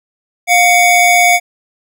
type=tone pair together; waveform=square; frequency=706.8 / 2244 Hz; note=F5 / C#7; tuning=+21 / +21 cents; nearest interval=octave + minor sixth; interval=2000 cents; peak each=-10 dBFS; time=0.47-1.4 s; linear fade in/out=50 ms; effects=none